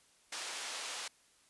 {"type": "band-pass noise", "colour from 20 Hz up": "white", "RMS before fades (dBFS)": -42, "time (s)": [0.32, 1.08], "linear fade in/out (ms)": 5, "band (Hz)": [530, 6400], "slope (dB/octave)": 12, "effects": ["white hiss -67 dBFS RMS until 1.49 s", "resampled to 24000 Hz"]}